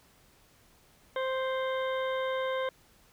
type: harmonic tone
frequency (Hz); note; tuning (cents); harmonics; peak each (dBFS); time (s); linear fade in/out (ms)
523.3; C5; 0; 1 / 2 / 3 / 4 / 6 / 7; -30 / -36 / -40 / -42 / -46 / -47; 1.16-2.69; 2
effects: pink hiss -62 dBFS RMS until 3.12 s